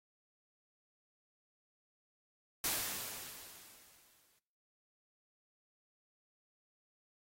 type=noise with exponential decay; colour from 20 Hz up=white; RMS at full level=-34 dBFS; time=2.64-4.39 s; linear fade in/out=2 ms; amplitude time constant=380 ms; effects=noise-tail reverb RT60 0.8 s tail -22 dB re dry + AAC 48 kbps